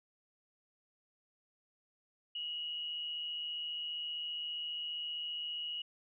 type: tone with amplitude modulation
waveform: sine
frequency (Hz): 2898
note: F#7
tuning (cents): -37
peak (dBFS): -35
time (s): 2.35-5.82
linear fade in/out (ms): 5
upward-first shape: sine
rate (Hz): 155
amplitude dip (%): 45
effects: none